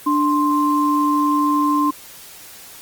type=tone pair together; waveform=sine; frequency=294.6 / 1050 Hz; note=D4 / C6; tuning=+6 / +6 cents; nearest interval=octave + minor seventh; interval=2200 cents; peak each=-17 dBFS; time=0.06-1.91 s; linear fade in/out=10 ms; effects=white hiss -40 dBFS RMS until 2.81 s + Opus 24 kbps